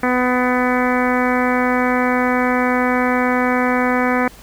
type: harmonic tone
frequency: 250.1 Hz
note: B3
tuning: 22 cents sharp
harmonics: 1 / 2 / 3 / 4 / 5 / 6 / 7 / 8 / 9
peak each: -18 / -21 / -23 / -24 / -25 / -26 / -26 / -27 / -28 dBFS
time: 0.03-4.28 s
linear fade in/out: 2 ms
effects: added 50 Hz sine -43 dBFS peak until 4.42 s + pink hiss -43 dBFS RMS until 4.42 s